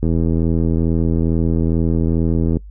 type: click train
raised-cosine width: 3 ms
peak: -6 dBFS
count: 210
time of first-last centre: 0.03-2.569 s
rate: 82.3 Hz
effects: noise-tail reverb RT60 0.1 s tail -21 dB re dry + added 50 Hz sine -33 dBFS peak until 2.7 s